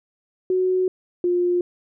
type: tone pair in turn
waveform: sine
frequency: 370 / 354 Hz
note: F#4 / F4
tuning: 0 / +23 cents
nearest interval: minor second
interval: 77 cents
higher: first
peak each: -17 / -17 dBFS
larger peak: neither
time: 0.5-0.88 / 1.24-1.61 s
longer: first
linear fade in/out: 2 ms
effects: none